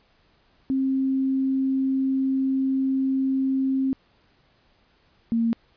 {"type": "tone pair in turn", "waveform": "sine", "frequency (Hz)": [266.4, 229.8], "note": ["C4", "A#3"], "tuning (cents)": [31, -25], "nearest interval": "minor third", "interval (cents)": 256, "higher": "first", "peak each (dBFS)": [-20, -19], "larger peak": "second", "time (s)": [[0.7, 3.93], [5.32, 5.53]], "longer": "first", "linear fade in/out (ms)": 0, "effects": ["pink hiss -62 dBFS RMS until 5.76 s", "resampled to 11025 Hz"]}